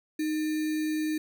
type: tone with sample-and-hold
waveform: sine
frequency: 309.8 Hz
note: D#4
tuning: 7 cents flat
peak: -26 dBFS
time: 0.19-1.18 s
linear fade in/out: 5 ms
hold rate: 2100 Hz
effects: none